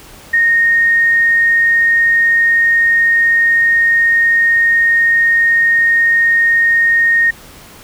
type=tone; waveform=sine; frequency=1852 Hz; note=A#6; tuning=12 cents flat; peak=-8 dBFS; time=0.33-7.31 s; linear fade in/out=10 ms; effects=pink hiss -38 dBFS RMS until 7.83 s